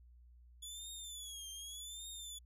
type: tone with vibrato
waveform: 20% pulse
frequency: 3424 Hz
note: A7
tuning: 48 cents flat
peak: -40 dBFS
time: 0.62-2.39 s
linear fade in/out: 10 ms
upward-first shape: triangle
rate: 0.85 Hz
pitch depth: 140 cents each way
effects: added 60 Hz sine -58 dBFS peak until 2.45 s